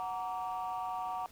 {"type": "chord", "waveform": "sine", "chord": "Gb augmented", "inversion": "none", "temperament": "equal with one note detuned", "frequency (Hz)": [740, 932.3, 1155.8], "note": ["Gb5", "Bb5", "D6"], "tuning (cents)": [0, 0, -28], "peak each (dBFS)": [-36, -38, -40], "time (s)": [0, 1.26], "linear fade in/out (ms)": 0, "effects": ["tanh soft clip ceiling -29 dBFS", "pink hiss -59 dBFS RMS until 1.31 s"]}